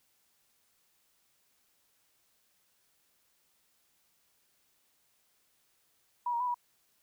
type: tone with pitch steps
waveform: sine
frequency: 970 / 942 / 993 / 968 Hz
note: B5 / A#5 / B5 / B5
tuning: -31 / +18 / +9 / -35 cents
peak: -29 dBFS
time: 6.26-6.544 s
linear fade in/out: 5 ms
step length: 71 ms
effects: white hiss -72 dBFS RMS until 7.02 s